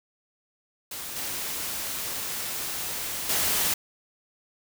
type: noise with level steps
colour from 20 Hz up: white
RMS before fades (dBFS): -36 / -32 / -25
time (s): 0.91-3.74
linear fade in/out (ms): 5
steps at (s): 1.16 / 3.29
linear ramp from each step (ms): 5
effects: none